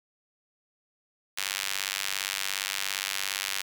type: tone with high-pass filter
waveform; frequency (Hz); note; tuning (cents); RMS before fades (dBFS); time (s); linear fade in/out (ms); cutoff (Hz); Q
sawtooth; 97.3; G2; -12; -32; 1.37-3.62; 10; 2400; 0.9
effects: none